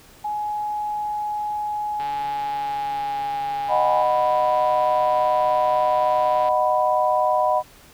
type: tone with pitch glide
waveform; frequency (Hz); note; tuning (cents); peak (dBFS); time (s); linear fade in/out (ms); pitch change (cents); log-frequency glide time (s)
sine; 839 to 817; G#5 to G#5; +17 to -29; -23; 0.24-4.03; 10; -46; 2.17-3.42
type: click train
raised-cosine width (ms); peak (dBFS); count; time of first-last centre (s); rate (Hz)
0.3; -22; 647; 2-6.486; 144
type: chord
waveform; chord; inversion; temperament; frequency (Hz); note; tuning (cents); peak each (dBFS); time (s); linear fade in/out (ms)
sine; B major; first; just; 617.4 / 740.8 / 987.8; D#5 / F#5 / B5; -14 / +2 / 0; -21; 3.68-7.63; 50
effects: pink hiss -49 dBFS RMS until 7.93 s

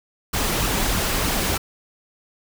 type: noise with flanger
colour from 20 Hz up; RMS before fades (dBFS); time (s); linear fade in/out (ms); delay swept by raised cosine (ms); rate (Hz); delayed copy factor
pink; -22; 0.33-1.58; 10; 0.69 to 5.39; 3.2; +0.5
effects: none

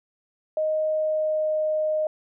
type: tone with pitch glide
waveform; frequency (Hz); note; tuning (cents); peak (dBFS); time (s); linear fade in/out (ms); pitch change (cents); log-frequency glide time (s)
sine; 622.3 to 618.7; D#5 to D#5; 0 to -10; -21; 0.57-2.07; 2; -10; 0.87-1.58
effects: none

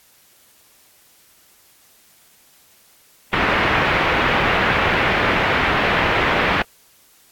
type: low-pass noise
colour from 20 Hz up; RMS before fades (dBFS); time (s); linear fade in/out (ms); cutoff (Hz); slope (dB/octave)
white; -18; 3.33-6.62; 2; 2400; 24
effects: white hiss -53 dBFS RMS until 7.31 s + AAC 64 kbps

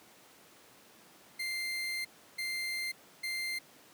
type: tone bursts at uneven times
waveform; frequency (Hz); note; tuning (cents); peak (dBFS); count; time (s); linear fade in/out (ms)
30% pulse; 2093; C7; 0; -31; 3; 1.39-2.05 / 2.38-2.92 / 3.23-3.59; 10
effects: pink hiss -58 dBFS RMS until 3.93 s + high-pass 200 Hz 12 dB/octave

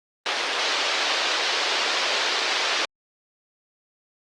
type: band-pass noise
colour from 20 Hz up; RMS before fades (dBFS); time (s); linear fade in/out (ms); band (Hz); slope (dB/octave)
white; -24; 0.26-2.85; 0; 370 to 4800; 24
effects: low-pass 8000 Hz 12 dB/octave + Opus 32 kbps

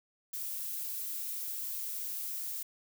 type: noise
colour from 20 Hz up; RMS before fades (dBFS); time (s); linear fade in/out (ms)
violet; -38; 0.33-2.63; 5
effects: none

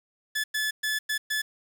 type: tone bursts at uneven times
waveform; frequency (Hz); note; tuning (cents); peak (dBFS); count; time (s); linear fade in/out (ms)
sawtooth; 1726; A6; -34; -22; 5; 0.35-0.44 / 0.54-0.71 / 0.83-0.99 / 1.09-1.18 / 1.3-1.42; 10
effects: 8-bit

